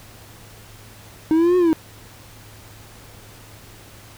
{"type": "linear two-way sweep", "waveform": "triangle", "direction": "up then down", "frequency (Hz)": [311.1, 366.8, 311.1], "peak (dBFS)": -11, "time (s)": [1.31, 1.73], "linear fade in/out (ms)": 0, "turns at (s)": 1.57, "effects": ["added 106 Hz sine -46 dBFS peak until 4.17 s", "pink hiss -45 dBFS RMS until 4.17 s"]}